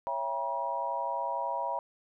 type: chord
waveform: sine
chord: C# diminished seventh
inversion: none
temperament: just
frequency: 554.4 / 665.2 / 798.3 / 957.9 Hz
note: C#5 / E5 / G5 / Bb5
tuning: 0 / +16 / +31 / +47 cents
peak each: -38 / -37 / -38 / -32 dBFS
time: 0.07-1.79 s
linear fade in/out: 0 ms
effects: none